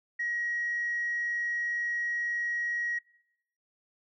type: tone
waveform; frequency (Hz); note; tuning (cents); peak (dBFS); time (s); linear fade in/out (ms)
sine; 1899; A#6; +32; -28; 0.19-2.99; 10
effects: noise-tail reverb RT60 0.8 s tail -23 dB re dry + tanh soft clip ceiling -24 dBFS